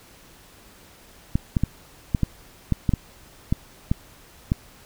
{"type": "clicks", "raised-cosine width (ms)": 5, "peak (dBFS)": -7, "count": 11, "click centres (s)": [1.355, 1.568, 1.636, 2.148, 2.233, 2.723, 2.892, 2.937, 3.525, 3.915, 4.519], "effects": ["pink hiss -50 dBFS RMS until 4.85 s"]}